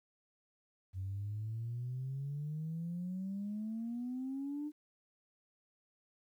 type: exponential sweep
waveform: sine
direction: up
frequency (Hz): 92.5 to 303.1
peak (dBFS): -36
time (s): 0.93-4.72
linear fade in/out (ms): 50
effects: tanh soft clip ceiling -33 dBFS + 12-bit